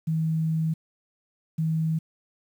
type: tone pair in turn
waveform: sine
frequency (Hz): 160 / 160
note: D#3 / D#3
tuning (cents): +49 / +49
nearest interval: unison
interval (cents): 0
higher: neither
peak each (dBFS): -22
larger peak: neither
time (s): 0.07-0.74 / 1.58-1.99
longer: first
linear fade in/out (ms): 10
effects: 9-bit